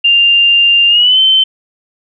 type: tone with pitch glide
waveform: sine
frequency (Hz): 2794 to 3082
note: F7 to G7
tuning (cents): 0 to -30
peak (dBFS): -5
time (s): 0.04-1.44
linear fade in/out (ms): 10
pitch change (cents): +170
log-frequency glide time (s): 0.88-1.19
effects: none